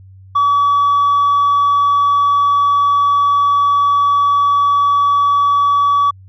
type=tone with tanh clipping; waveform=triangle; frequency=1141 Hz; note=C#6; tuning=50 cents sharp; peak=-10 dBFS; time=0.35-6.11 s; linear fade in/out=10 ms; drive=6 dB; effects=added 95 Hz sine -37 dBFS peak until 6.28 s